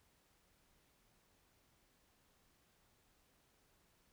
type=silence; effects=pink hiss -74 dBFS RMS until 4.12 s